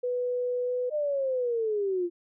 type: tone with pitch glide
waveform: sine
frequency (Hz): 493.9 to 497.3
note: B4 to B4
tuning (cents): 0 to +12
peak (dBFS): -26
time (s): 0.03-0.9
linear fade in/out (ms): 10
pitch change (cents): +12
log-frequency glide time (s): 0.65-0.71
type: linear sweep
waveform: sine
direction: down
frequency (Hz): 614 to 340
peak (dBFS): -25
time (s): 0.9-2.1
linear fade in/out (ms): 50
effects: none